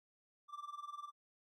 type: tone with tremolo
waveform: triangle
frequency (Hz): 1174.7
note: D6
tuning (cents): 0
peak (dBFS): -40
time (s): 0.48-1.12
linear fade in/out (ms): 50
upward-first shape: sine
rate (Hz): 20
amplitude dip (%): 85
effects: none